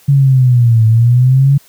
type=linear two-way sweep; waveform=sine; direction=down then up; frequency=142 to 110 to 142 Hz; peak=-5 dBFS; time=0.08-1.58 s; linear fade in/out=10 ms; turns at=0.86 s; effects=white hiss -46 dBFS RMS until 1.68 s